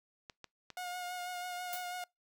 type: clicks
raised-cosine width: 0.2 ms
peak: -29 dBFS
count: 3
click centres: 0.298 / 0.443 / 0.703 s
type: tone with vibrato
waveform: sawtooth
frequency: 719 Hz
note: F#5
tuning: 50 cents flat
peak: -35 dBFS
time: 0.77-2.04 s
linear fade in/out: 2 ms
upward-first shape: sine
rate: 6.1 Hz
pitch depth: 22 cents each way
type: noise with exponential decay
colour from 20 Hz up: blue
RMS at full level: -38 dBFS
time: 1.73-1.91 s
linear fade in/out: 0 ms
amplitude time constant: 39 ms
effects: noise-tail reverb RT60 0.2 s tail -26 dB re dry